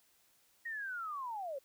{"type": "linear sweep", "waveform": "sine", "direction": "down", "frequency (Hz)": [1888, 517], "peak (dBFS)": -38, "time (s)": [0.65, 1.59], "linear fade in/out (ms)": 10, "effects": ["white hiss -70 dBFS RMS until 1.64 s"]}